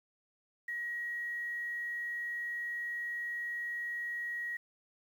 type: tone with quantisation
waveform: sine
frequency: 1900 Hz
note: A#6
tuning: 33 cents sharp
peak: -35 dBFS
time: 0.68-4.57 s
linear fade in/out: 5 ms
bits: 10
effects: none